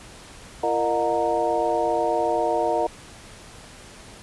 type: tone cluster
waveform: sine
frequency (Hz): 339.6 / 461.9 / 614 / 722 / 928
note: F4 / A#4 / D#5 / F#5 / A#5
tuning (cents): -48 / -16 / -23 / -43 / -8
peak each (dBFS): -29 / -26 / -25 / -25 / -27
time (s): 0.63-2.87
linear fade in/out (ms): 5
effects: pink hiss -44 dBFS RMS until 4.22 s + resampled to 24000 Hz